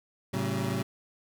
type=tone cluster; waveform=25% pulse; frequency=110.6 / 136 / 189.6 Hz; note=A2 / C#3 / F#3; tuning=+9 / -33 / +43 cents; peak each=-29 dBFS; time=0.33-0.83 s; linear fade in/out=10 ms; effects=none